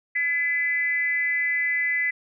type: tone with frequency modulation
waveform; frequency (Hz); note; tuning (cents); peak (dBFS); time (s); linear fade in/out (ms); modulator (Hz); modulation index
sine; 2013; B6; +33; -21; 0.15-2.11; 10; 314; 0.45
effects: none